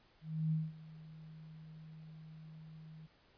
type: tone with ADSR envelope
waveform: sine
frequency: 157.8 Hz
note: D#3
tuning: 25 cents sharp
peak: -30 dBFS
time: 0.21-3.07 s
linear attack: 310 ms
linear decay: 200 ms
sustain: -20 dB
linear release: 16 ms
effects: pink hiss -68 dBFS RMS until 3.37 s + resampled to 11025 Hz